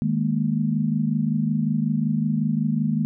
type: chord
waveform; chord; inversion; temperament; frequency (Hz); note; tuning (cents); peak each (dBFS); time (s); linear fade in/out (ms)
sine; D# suspended fourth; none; equal; 155.56 / 207.7 / 233.1; D#3 / G#3 / A#3; 0 / 0 / 0; -24; 0.02-3.05; 0
effects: none